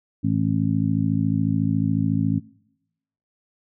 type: harmonic tone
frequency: 54 Hz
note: A1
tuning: 32 cents flat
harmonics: 2 / 3 / 4 / 5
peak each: -24 / -24 / -24 / -24 dBFS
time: 0.23-2.4 s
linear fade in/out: 20 ms
effects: noise-tail reverb RT60 0.9 s tail -24 dB re dry